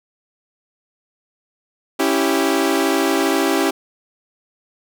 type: chord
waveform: sawtooth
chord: C# diminished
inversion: none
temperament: equal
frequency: 277.2 / 329.6 / 392 Hz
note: C#4 / E4 / G4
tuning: 0 / 0 / 0 cents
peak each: -16 dBFS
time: 1.99-3.71 s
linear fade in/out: 10 ms
effects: none